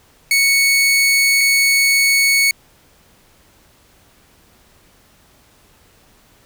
sawtooth tone pair in turn, 2217 / 2217 Hz, C#7 / C#7, 0 / 0 cents, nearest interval unison, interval 0 cents, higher neither, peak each -8 dBFS, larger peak neither, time 0.31-1.41 / 1.41-2.51 s, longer neither, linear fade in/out 2 ms, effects pink hiss -52 dBFS RMS until 6.45 s

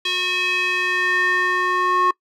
square tone with band-pass filter sweep, 363.9 Hz, F#4, 29 cents flat, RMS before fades -20 dBFS, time 0.05-2.11 s, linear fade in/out 5 ms, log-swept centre 3200 to 1200 Hz, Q 3.8, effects noise-tail reverb RT60 0.1 s tail -22 dB re dry

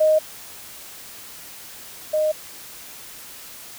sine tone pair in turn, 622.3 / 616.9 Hz, D#5 / D#5, 0 / -15 cents, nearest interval unison, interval 15 cents, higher first, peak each -13 / -17 dBFS, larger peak first, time 0-0.19 / 2.13-2.32 s, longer neither, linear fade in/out 10 ms, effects white hiss -40 dBFS RMS until 3.78 s

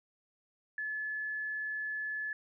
sine tone, 1721 Hz, A6, 39 cents flat, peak -34 dBFS, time 0.78-2.33 s, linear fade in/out 2 ms, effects none

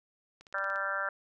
click train, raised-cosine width 0.2 ms, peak -35 dBFS, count 7, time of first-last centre 0.41-0.759 s, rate 17.2 Hz
harmonic tone, 196 Hz, G3, in tune, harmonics 3 / 4 / 5 / 6 / 7 / 8 / 9, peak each -39 / -45 / -43 / -43 / -34 / -35 / -40 dBFS, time 0.54-1.09 s, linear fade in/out 2 ms
effects none

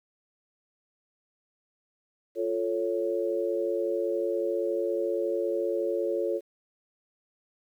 sine chord, F augmented, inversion none, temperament equal, 349.2 / 440 / 554.4 Hz, F4 / A4 / C#5, 0 / 0 / 0 cents, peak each -30 dBFS, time 2.35-6.41 s, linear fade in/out 50 ms, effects 10-bit

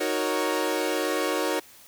sawtooth chord, D# minor seventh, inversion none, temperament equal, 311.1 / 370 / 466.2 / 554.4 Hz, D#4 / F#4 / A#4 / C#5, 0 / 0 / 0 / 0 cents, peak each -26 dBFS, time 0-1.6 s, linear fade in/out 10 ms, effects white hiss -51 dBFS RMS until 1.87 s

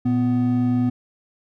triangle tone pair together, 117.3 / 248.6 Hz, A#2 / B3, +11 / +12 cents, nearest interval octave + minor second, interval 1301 cents, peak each -21 / -16 dBFS, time 0.05-0.9 s, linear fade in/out 10 ms, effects none

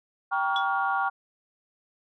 sine chord, G half-diminished seventh, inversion none, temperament just, 784 / 940.8 / 1128.9 / 1411.2 Hz, G5 / Bb5 / Db6 / F6, 0 / +16 / +31 / +18 cents, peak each -27 / -31 / -29 / -28 dBFS, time 0.31-1.1 s, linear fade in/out 20 ms
sine tone with exponential decay, 3398 Hz, G#7, 39 cents sharp, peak -24 dBFS, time 0.56-0.69 s, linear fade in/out 1 ms, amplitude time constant 28 ms
effects tanh soft clip ceiling -14 dBFS

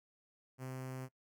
sawtooth tone with notch filter, 130 Hz, C3, 11 cents flat, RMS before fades -44 dBFS, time 0.58-1.09 s, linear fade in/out 50 ms, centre 3700 Hz, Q 1.3, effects noise-tail reverb RT60 0.1 s tail -21 dB re dry

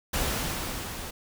pink noise with level ramp, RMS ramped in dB -27 to -38 dBFS, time 0.13-1.11 s, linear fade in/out 10 ms, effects none

